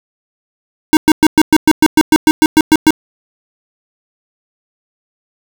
square tone bursts, 311.1 Hz, D#4, in tune, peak -4 dBFS, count 14, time 0.93-2.906 s, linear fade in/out 0 ms, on 39 ms, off 110 ms, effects none

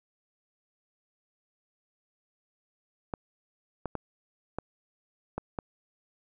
clicks, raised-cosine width 1 ms, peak -18 dBFS, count 6, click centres 3.138 / 3.857 / 3.953 / 4.586 / 5.38 / 5.588 s, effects none

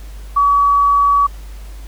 sine tone, 1137 Hz, C#6, 44 cents sharp, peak -9 dBFS, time 0.36-1.27 s, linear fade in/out 10 ms, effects added 50 Hz sine -29 dBFS peak until 1.87 s + pink hiss -44 dBFS RMS until 1.87 s

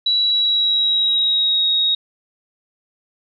sine tone with pitch glide, 3920 to 3771 Hz, B7 to A#7, -14 to +19 cents, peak -14 dBFS, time 0.06-1.95 s, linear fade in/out 5 ms, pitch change -67 cents, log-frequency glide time 0.18-1.67 s, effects none

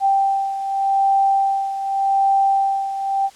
sine beating tone pair, 784 / 784.85 Hz, G5 / G5, 0 / +2 cents, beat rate 0.85 Hz, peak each -16 / -22 dBFS, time 0-3.3 s, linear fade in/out 50 ms, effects white hiss -47 dBFS RMS until 3.35 s + low-pass 8000 Hz 12 dB/octave

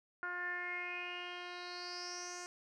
10% pulse tone with low-pass filter sweep, 355.3 Hz, F4, 30 cents sharp, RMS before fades -43 dBFS, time 0.23-2.46 s, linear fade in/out 0 ms, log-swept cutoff 1500 to 7000 Hz, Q 7.7, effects none

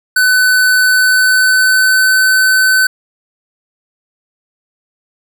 square tone with pitch glide, 1506 to 1520 Hz, F#6 to F#6, +30 to +46 cents, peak -8 dBFS, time 0.16-2.87 s, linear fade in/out 5 ms, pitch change +16 cents, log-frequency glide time 0.85-2.14 s, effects none

